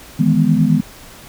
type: chord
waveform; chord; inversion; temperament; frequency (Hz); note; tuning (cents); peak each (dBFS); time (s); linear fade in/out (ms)
sine; E major seventh; third; equal; 155.56 / 164.81 / 207.7 / 246.9; D#3 / E3 / G#3 / B3; 0 / 0 / 0 / 0; -16; 0.19-0.81; 10
effects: pink hiss -39 dBFS RMS until 1.28 s